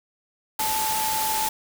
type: tone in noise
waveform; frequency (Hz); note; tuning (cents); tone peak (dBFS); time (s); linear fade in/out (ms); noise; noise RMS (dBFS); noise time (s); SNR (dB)
sine; 873; A5; -14; -25; 0.59-1.49; 5; white; -27; 0.59-1.49; -1
effects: none